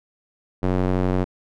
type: tone with band-pass filter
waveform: square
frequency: 46 Hz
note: F#1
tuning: 9 cents flat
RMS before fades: -21 dBFS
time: 0.62-1.25 s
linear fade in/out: 20 ms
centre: 360 Hz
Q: 0.61
effects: none